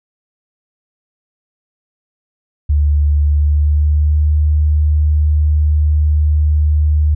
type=tone with pitch glide; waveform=sine; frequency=73.42 to 75.53 Hz; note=D2 to D2; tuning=0 to +49 cents; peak=-9 dBFS; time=2.69-7.15 s; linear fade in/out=10 ms; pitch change=+49 cents; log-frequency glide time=3.24-4.26 s; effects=none